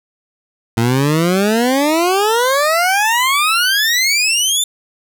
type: exponential sweep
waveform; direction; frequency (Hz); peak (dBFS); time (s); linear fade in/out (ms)
20% pulse; up; 111.6 to 3600; -7; 0.77-4.64; 5
effects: none